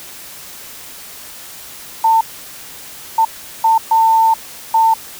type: tone bursts at uneven times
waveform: sine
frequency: 897 Hz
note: A5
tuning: 33 cents sharp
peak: -8 dBFS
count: 5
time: 2.04-2.21 / 3.18-3.25 / 3.64-3.78 / 3.91-4.34 / 4.74-4.94 s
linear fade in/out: 5 ms
effects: white hiss -34 dBFS RMS until 5.19 s